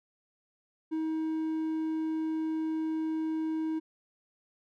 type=tone; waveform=triangle; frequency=317.3 Hz; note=D#4; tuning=34 cents sharp; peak=-27 dBFS; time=0.91-3.8 s; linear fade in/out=20 ms; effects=none